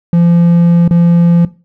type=tone with dropouts; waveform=triangle; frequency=171.2 Hz; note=F3; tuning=34 cents flat; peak=-3 dBFS; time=0.13-1.45 s; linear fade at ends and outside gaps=2 ms; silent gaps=0.878-0.909 s; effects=noise-tail reverb RT60 0.3 s tail -17 dB re dry